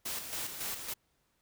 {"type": "noise with tremolo", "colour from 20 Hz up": "white", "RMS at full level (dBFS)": -37, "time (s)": [0.05, 0.94], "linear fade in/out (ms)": 10, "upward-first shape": "square", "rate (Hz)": 3.6, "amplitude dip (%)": 50, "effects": ["pink hiss -75 dBFS RMS until 1.41 s"]}